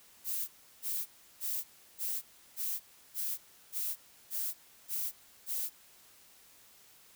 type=noise bursts; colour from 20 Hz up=violet; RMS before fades=-35 dBFS; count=10; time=0.24-5.7 s; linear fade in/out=50 ms; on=240 ms; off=340 ms; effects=white hiss -60 dBFS RMS until 7.15 s